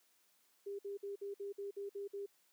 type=tone bursts; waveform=sine; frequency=400.8 Hz; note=G4; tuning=38 cents sharp; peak=-40 dBFS; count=9; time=0.66-2.262 s; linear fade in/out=10 ms; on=130 ms; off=54 ms; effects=white hiss -73 dBFS RMS until 2.52 s + high-pass 200 Hz 12 dB/octave